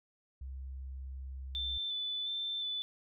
sine tone, 66.1 Hz, C2, 18 cents sharp, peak -40 dBFS, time 0.41-1.78 s, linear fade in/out 5 ms
sine tone with vibrato, 3520 Hz, A7, in tune, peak -34 dBFS, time 1.55-2.82 s, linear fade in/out 0 ms, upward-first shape square, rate 1.4 Hz, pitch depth 15 cents each way
effects none

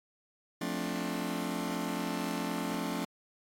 sawtooth chord, D minor seventh, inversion first, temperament just, 176.2 / 220.2 / 264.3 / 293.7 Hz, F3 / A3 / C4 / D4, +16 / +2 / +18 / 0 cents, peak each -34 dBFS, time 0.61-3.05 s, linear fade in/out 5 ms, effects AAC 64 kbps

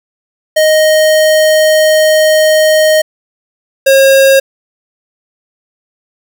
square tone pair in turn, 622.3 / 540.7 Hz, D#5 / C#5, 0 / -43 cents, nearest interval major second, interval 243 cents, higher first, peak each -6 / -4 dBFS, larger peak second, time 0.56-3.02 / 3.86-4.4 s, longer first, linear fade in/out 10 ms, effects none

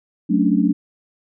sine chord, D major seventh, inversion first, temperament equal with one note detuned, 185.64 / 220 / 277.2 / 293.7 Hz, F#3 / A3 / C#4 / D4, +6 / 0 / 0 / 0 cents, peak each -19 / -19 / -20 / -19 dBFS, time 0.29-0.73 s, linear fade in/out 20 ms, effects none

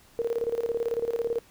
sine tone with tremolo, 466.2 Hz, A#4, in tune, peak -23 dBFS, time 0.19-1.39 s, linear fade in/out 0 ms, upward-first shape square, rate 18 Hz, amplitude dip 75%, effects pink hiss -57 dBFS RMS until 1.5 s

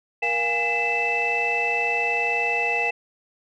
sine tone cluster, 471.5 / 699 / 819 / 2020 / 2639 Hz, A#4 / F5 / G#5 / B6 / E7, +20 / +1 / -24 / +39 / +1 cents, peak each -29 / -30 / -28 / -28 / -22 dBFS, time 0.22-2.91 s, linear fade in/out 10 ms, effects tanh soft clip ceiling -13 dBFS

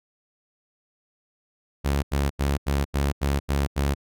sawtooth tone bursts, 70.2 Hz, C#2, 22 cents sharp, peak -17 dBFS, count 8, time 1.84-3.948 s, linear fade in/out 20 ms, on 190 ms, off 84 ms, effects none

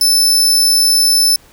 sawtooth tone, 5274 Hz, E8, in tune, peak -6 dBFS, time 0.01-1.36 s, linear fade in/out 2 ms, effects pink hiss -46 dBFS RMS until 1.52 s

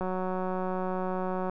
click train, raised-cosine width 1 ms, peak -19 dBFS, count 276, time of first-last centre 0.01-1.496 s, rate 185 Hz, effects none

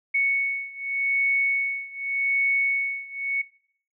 sine beating tone pair, 2217 / 2217.85 Hz, C#7 / C#7, 0 / 0 cents, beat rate 0.85 Hz, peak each -24 / -26 dBFS, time 0.14-3.42 s, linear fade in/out 10 ms, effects noise-tail reverb RT60 0.6 s tail -21 dB re dry

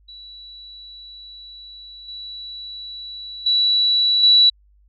sine tone with level steps, 3934 Hz, B7, 7 cents flat, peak -37 / -31 / -14 / -9 dBFS, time 0.08-4.5 s, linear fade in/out 10 ms, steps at 2.08 / 3.46 / 4.23 s, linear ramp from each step 5 ms, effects added 50 Hz sine -52 dBFS peak until 4.88 s

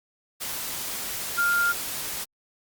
sine tone in noise, 1400 Hz, F6, 4 cents sharp, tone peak -20 dBFS, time 1.37-1.73 s, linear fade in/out 20 ms, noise white, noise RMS -32 dBFS, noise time 0.4-2.25 s, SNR +9 dB, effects Opus 48 kbps

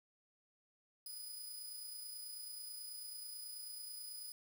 10% pulse tone with amplitude modulation, 4978 Hz, D#8, in tune, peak -38 dBFS, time 1.06-4.32 s, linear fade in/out 2 ms, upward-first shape sine, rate 29.2 Hz, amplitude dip 35%, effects 11-bit

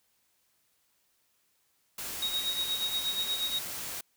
white noise, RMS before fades -38 dBFS, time 1.98-4.01 s, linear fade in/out 5 ms
sine tone with tremolo, 3778 Hz, A#7, 22 cents sharp, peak -27 dBFS, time 2.22-3.59 s, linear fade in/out 5 ms, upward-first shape sine, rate 8.4 Hz, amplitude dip 65%
effects white hiss -72 dBFS RMS until 4.16 s

